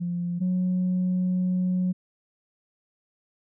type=tone pair in turn; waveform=sine; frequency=174.61 / 182.7 Hz; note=F3 / F#3; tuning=0 / -22 cents; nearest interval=minor second; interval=78 cents; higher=second; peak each=-25 / -20 dBFS; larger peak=second; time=0-0.4 / 0.4-1.93 s; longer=second; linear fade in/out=20 ms; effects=tanh soft clip ceiling -19 dBFS